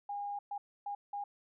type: tone bursts at uneven times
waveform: sine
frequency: 813 Hz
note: G#5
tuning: 37 cents flat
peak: -36 dBFS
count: 4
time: 0.09-0.39 / 0.51-0.58 / 0.86-0.95 / 1.13-1.24 s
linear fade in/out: 5 ms
effects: none